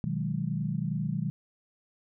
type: chord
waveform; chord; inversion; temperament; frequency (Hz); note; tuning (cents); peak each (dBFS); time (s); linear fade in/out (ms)
sine; G# minor seventh; first; equal; 123.47 / 155.56 / 185 / 207.7; B2 / D#3 / F#3 / G#3; 0 / 0 / 0 / 0; -35 / -31 / -34 / -36; 0.04-1.3; 0
effects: none